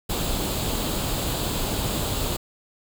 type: noise with comb filter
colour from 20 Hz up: pink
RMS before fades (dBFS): -26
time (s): 0.09-2.37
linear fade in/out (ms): 10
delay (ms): 0.26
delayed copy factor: +0.55
effects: none